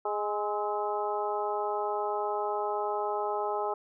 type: harmonic tone with a mistuned harmonic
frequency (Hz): 207.7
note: G#3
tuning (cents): 0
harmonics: 2 / 3 / 4 / 5 / 6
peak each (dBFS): -33 / -36 / -32 / -38 / -38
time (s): 0.05-3.74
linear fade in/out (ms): 5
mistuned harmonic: 6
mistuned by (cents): +56
effects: none